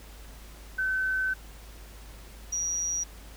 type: tone pair in turn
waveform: sine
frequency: 1527 / 5765 Hz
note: G6 / F#8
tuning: -46 / -46 cents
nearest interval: octave + major seventh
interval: 2300 cents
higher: second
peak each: -25 / -27 dBFS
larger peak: first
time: 0.78-1.34 / 2.52-3.04 s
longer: first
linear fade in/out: 10 ms
effects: added 52 Hz sine -45 dBFS peak until 3.36 s + pink hiss -51 dBFS RMS until 3.36 s